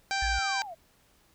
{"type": "harmonic tone", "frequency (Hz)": 784, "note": "G5", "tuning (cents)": 0, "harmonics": [1, 2, 3, 4, 5, 6, 7, 8, 9, 10], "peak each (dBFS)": [-31, -32, -35, -43, -40, -37, -43, -43, -47, -49], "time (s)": [0.11, 0.62], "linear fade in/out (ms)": 0}
{"type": "linear sweep", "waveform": "sine", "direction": "down", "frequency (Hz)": [1785, 622], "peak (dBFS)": -38, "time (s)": [0.21, 0.75], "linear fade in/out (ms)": 20}
{"type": "tone", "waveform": "sine", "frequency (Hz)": 57.7, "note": "A#1", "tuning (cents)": -17, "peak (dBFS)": -30, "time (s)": [0.22, 0.39], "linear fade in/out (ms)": 5}
{"effects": ["pink hiss -64 dBFS RMS until 1.34 s"]}